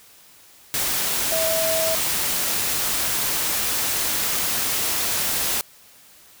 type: tone in noise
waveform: sine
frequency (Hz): 648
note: E5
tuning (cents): -30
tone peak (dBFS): -22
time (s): 1.32-1.95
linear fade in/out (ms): 0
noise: white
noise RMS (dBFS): -23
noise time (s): 0.74-5.61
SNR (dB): -2
effects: white hiss -50 dBFS RMS until 6.4 s